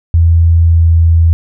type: tone with pitch glide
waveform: sine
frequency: 83.4 to 82.78 Hz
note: E2 to E2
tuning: +21 to +8 cents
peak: -4 dBFS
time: 0.14-1.33 s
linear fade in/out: 0 ms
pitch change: -13 cents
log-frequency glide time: 0.64-0.89 s
effects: none